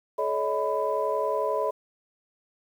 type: tone cluster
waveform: sine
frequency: 428.2 / 562 / 633 / 998 Hz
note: A4 / C#5 / D#5 / B5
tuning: -47 / +24 / +30 / +18 cents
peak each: -29 dBFS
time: 0.18-1.71 s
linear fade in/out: 10 ms
effects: tanh soft clip ceiling -13 dBFS + 9-bit